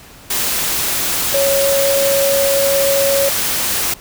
sine tone in noise, 554 Hz, C#5, 1 cent flat, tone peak -13 dBFS, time 1.34-3.29 s, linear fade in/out 5 ms, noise white, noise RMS -18 dBFS, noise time 0.3-3.94 s, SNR +2 dB, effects pink hiss -40 dBFS RMS until 4 s

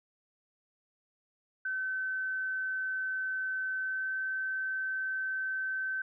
sine tone with pitch glide, 1529 to 1538.7 Hz, G6 to G6, -44 to -33 cents, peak -31 dBFS, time 1.65-6.02 s, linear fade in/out 5 ms, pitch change +11 cents, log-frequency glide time 3.78-4.13 s, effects none

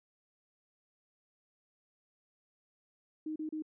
sine tone bursts, 310.8 Hz, D#4, 2 cents flat, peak -35 dBFS, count 3, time 3.26-3.623 s, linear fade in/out 5 ms, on 99 ms, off 33 ms, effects none

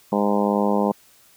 harmonic tone, 102.5 Hz, G#2, 22 cents flat, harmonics 2 / 3 / 4 / 5 / 6 / 7 / 8 / 9 / 10, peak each -21 / -28 / -26 / -25 / -28 / -31 / -28 / -28 / -32 dBFS, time 0.12-0.92 s, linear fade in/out 5 ms, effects white hiss -54 dBFS RMS until 1.36 s

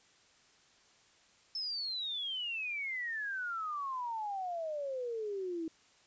sine exponential sweep, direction down, 5310 to 317.5 Hz, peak -35 dBFS, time 1.55-5.68 s, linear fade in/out 2 ms, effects white hiss -65 dBFS RMS until 6.06 s + resampled to 16000 Hz

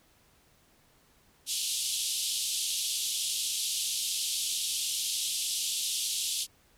pink band-pass noise, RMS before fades -32 dBFS, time 1.46-6.47 s, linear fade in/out 50 ms, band 3000 to 12000 Hz, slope 48 dB/octave, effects pink hiss -64 dBFS RMS until 6.77 s

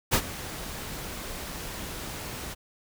pink noise with ADSR envelope, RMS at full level -20 dBFS, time 0.11-2.55 s, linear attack 32 ms, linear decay 66 ms, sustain -17 dB, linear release 26 ms, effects none

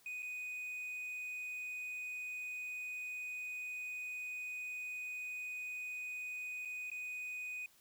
triangle tone with dropouts, 2489 Hz, D#7, in tune, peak -39 dBFS, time 0.06-7.66 s, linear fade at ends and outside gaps 2 ms, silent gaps 0.223-0.228 / 6.651-6.655 / 6.901-6.915 s, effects white hiss -67 dBFS RMS until 7.8 s

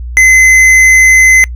sine tone with hard clipping, 2048 Hz, C7, 38 cents flat, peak -3 dBFS, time 0.17-1.44 s, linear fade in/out 0 ms, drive 9 dB, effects noise-tail reverb RT60 0.1 s tail -24 dB re dry + added 60 Hz sine -18 dBFS peak until 1.55 s

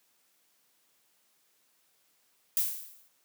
violet noise with exponential decay, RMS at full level -25 dBFS, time 2.57-3.08 s, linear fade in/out 0 ms, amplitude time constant 110 ms, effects white hiss -70 dBFS RMS until 3.24 s + high-pass 150 Hz 12 dB/octave

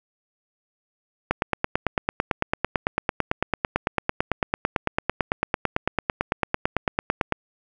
click train, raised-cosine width 0.5 ms, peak -5 dBFS, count 55, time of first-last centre 1.31-7.323 s, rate 8.98 Hz, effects none

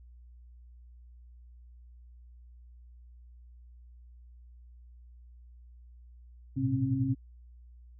sine tone cluster, 107.1 / 118 / 128.9 / 268.9 Hz, A2 / A#2 / C3 / C4, -46 / +22 / -26 / +47 cents, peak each -35 / -35 / -30 / -30 dBFS, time 6.56-7.15 s, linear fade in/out 20 ms, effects added 60 Hz sine -50 dBFS peak until 7.99 s

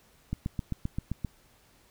click train, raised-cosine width 5 ms, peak -18 dBFS, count 8, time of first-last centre 0.33-1.247 s, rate 7.63 Hz, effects pink hiss -62 dBFS RMS until 1.9 s

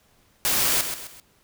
white noise with echo, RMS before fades -22 dBFS, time 0.45-0.81 s, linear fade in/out 0 ms, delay 130 ms, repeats 3, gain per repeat -8 dB, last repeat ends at 1.2 s, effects pink hiss -61 dBFS RMS until 1.43 s

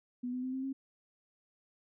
sine tone with pitch steps, 246.9 / 252.2 / 257.7 / 263.2 / 268.9 Hz, B3 / B3 / C4 / C4 / C4, 0 / +36 / -26 / +10 / +47 cents, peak -34 dBFS, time 0.23-0.73 s, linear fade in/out 10 ms, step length 100 ms, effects none

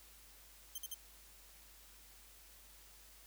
5% pulse tone bursts, 3136 Hz, G7, in tune, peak -33 dBFS, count 3, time 0.75-0.944 s, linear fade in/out 5 ms, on 32 ms, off 49 ms, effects added 50 Hz sine -64 dBFS peak until 3.26 s + white hiss -61 dBFS RMS until 3.26 s

